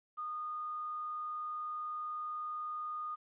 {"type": "tone with quantisation", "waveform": "sine", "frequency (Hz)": 1228, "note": "D#6", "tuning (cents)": -23, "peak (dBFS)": -37, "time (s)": [0.17, 3.16], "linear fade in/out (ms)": 20, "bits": 11, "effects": ["resampled to 8000 Hz"]}